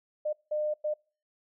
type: tone bursts at uneven times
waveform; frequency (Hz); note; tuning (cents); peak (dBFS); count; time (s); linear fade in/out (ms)
sine; 605; D#5; -49; -27; 3; 0.25-0.33 / 0.51-0.74 / 0.84-0.94; 10
effects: noise-tail reverb RT60 0.4 s tail -26 dB re dry